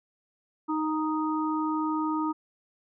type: harmonic tone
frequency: 311.1 Hz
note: D#4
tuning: in tune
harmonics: 1 / 3 / 4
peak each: -27 / -32 / -33 dBFS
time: 0.68-2.33 s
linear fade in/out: 20 ms
effects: none